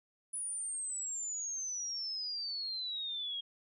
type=exponential sweep; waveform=sine; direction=down; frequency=9956 to 3251 Hz; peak=-36 dBFS; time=0.33-3.41 s; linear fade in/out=10 ms; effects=none